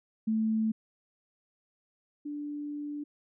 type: tone pair in turn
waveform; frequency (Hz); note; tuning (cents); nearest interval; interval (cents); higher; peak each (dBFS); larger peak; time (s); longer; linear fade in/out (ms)
sine; 220 / 293.1; A3 / D4; 0 / -3; perfect fourth; 497; second; -25 / -34; first; 0.27-0.72 / 2.25-3.04; second; 10
effects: none